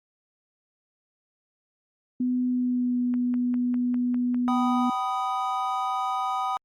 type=tone with pitch glide; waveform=sine; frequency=250 to 246.1 Hz; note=B3 to B3; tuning=+21 to -6 cents; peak=-22 dBFS; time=2.2-4.9 s; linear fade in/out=5 ms; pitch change=-27 cents; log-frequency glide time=2.48-2.99 s
type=click train; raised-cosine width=0.5 ms; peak=-28 dBFS; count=7; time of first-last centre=3.14-4.345 s; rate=4.98 Hz
type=chord; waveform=triangle; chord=G augmented; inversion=none; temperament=equal with one note detuned; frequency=767.9 / 987.8 / 1244.5 Hz; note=G5 / B5 / D#6; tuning=-36 / 0 / 0 cents; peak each=-27 / -29 / -27 dBFS; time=4.48-6.57 s; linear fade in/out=0 ms
effects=Opus 48 kbps